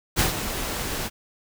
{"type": "noise with ADSR envelope", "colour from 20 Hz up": "pink", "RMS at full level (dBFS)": -19, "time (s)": [0.16, 1.1], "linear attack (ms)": 36, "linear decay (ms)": 130, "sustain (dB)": -10, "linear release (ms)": 40, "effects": []}